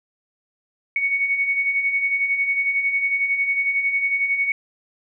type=beating tone pair; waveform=sine; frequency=2217 / 2228 Hz; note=C#7 / C#7; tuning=0 / +8 cents; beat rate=11 Hz; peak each=-27 / -19 dBFS; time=0.96-4.52 s; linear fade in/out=2 ms; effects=none